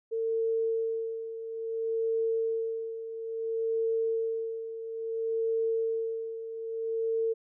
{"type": "tone with tremolo", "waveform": "sine", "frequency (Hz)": 451.6, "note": "A4", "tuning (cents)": 45, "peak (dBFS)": -25, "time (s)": [0.11, 7.34], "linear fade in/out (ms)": 20, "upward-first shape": "sine", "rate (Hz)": 0.59, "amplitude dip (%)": 70, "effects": []}